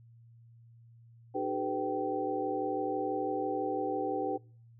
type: tone cluster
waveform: sine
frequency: 302.5 / 383 / 429.1 / 501 / 775 Hz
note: D#4 / G4 / A4 / B4 / G5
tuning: -49 / -40 / -43 / +25 / -20 cents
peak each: -37 / -37 / -39 / -36 / -35 dBFS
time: 1.34-4.38 s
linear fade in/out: 20 ms
effects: noise-tail reverb RT60 0.5 s tail -26 dB re dry + added 116 Hz sine -54 dBFS peak until 4.79 s